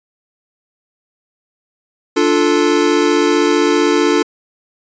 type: chord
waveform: square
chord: D minor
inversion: none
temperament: equal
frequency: 293.7 / 349.2 / 440 Hz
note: D4 / F4 / A4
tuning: 0 / 0 / 0 cents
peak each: -16 dBFS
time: 2.16-4.23 s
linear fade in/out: 10 ms
effects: resampled to 16000 Hz